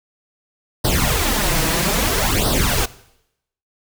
pink noise with flanger, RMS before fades -18 dBFS, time 0.84-2.86 s, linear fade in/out 10 ms, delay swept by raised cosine 0.21 to 6.21 ms, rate 0.61 Hz, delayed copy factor +0.8, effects noise-tail reverb RT60 0.8 s tail -19 dB re dry

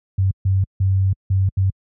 sine tone bursts at uneven times, 95.8 Hz, G2, 39 cents flat, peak -13 dBFS, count 5, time 0.18-0.31 / 0.45-0.64 / 0.8-1.13 / 1.3-1.49 / 1.57-1.7 s, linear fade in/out 5 ms, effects high-pass 60 Hz 12 dB/octave

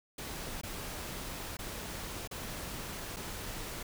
pink noise with dropouts, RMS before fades -41 dBFS, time 0.18-3.83 s, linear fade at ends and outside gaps 5 ms, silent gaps 0.614-0.633 / 1.57-1.589 / 2.276-2.311 / 3.163-3.167 s, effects none

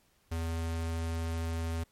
square tone, 82.41 Hz, E2, in tune, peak -32 dBFS, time 0.31-1.84 s, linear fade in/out 10 ms, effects pink hiss -69 dBFS RMS until 1.91 s + MP3 64 kbps

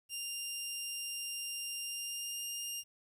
15% pulse tone with pitch glide, 2794 to 2813 Hz, F7 to F7, 0 to +12 cents, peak -31 dBFS, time 0.09-2.84 s, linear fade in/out 50 ms, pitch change +12 cents, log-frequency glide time 1.82-2.42 s, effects 11-bit

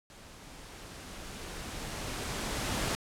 pink noise with level ramp, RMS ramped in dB -52 to -31 dBFS, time 0.1-2.95 s, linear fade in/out 0 ms, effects low-pass 10000 Hz 12 dB/octave

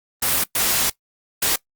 white noise bursts at uneven times, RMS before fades -19 dBFS, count 3, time 0.22-0.44 / 0.55-0.9 / 1.42-1.56 s, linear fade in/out 5 ms, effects noise-tail reverb RT60 0.1 s tail -21 dB re dry + Opus 32 kbps

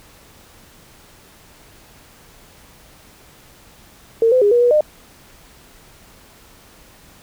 sine tone with pitch steps, 455.8 / 510 / 410.1 / 480.4 / 485.4 / 606 Hz, A#4 / C5 / G#4 / B4 / B4 / D#5, -39 / -44 / -22 / -48 / -30 / -46 cents, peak -10 dBFS, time 4.22-4.808 s, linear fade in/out 2 ms, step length 98 ms, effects pink hiss -47 dBFS RMS until 7.22 s

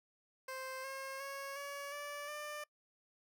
15% pulse tone with pitch steps, 523.3 / 537.1 / 551.2 / 565.7 / 580.6 / 595.9 Hz, C5 / C5 / C#5 / C#5 / D5 / D5, 0 / +45 / -10 / +35 / -20 / +25 cents, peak -36 dBFS, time 0.48-2.64 s, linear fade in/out 5 ms, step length 360 ms, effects noise-tail reverb RT60 0.1 s tail -24 dB re dry

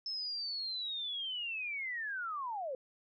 sine linear sweep, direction down, 5274 to 493.9 Hz, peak -36 dBFS, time 0.06-2.75 s, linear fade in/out 2 ms, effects none

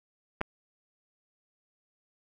clicks, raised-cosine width 0.5 ms, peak -24 / -13 dBFS, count 2, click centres 0.409 / 0.414 s, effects none

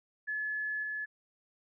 sine tone with level steps, 1714 Hz, A6, 46 cents flat, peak -32 / -34 dBFS, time 0.27-1.06 s, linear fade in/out 20 ms, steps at 0.83 s, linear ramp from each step 2 ms, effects none

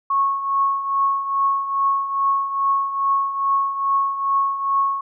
sine tone with tremolo, 1100 Hz, C#6, 14 cents flat, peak -14 dBFS, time 0.1-5.01 s, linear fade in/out 5 ms, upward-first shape triangle, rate 2.4 Hz, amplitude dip 70%, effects none

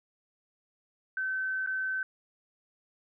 sine tone with dropouts, 1533 Hz, G6, 39 cents flat, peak -29 dBFS, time 1.17-2.03 s, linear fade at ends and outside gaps 2 ms, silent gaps 1.663-1.672 s, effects none

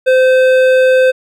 sine tone with hard clipping, 516 Hz, C5, 24 cents flat, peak -8 dBFS, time 0.06-1.12 s, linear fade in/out 20 ms, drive 11 dB, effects none

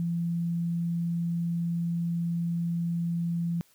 sine tone, 169.9 Hz, F3, 47 cents flat, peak -26 dBFS, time 0-3.61 s, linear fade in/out 0 ms, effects white hiss -63 dBFS RMS until 3.74 s

